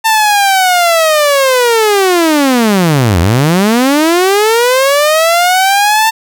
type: linear two-way sweep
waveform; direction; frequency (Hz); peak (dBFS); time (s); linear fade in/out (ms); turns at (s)
sawtooth; down then up; 899 to 80 to 899; -3; 0.04-6.11; 20; 3.2
effects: none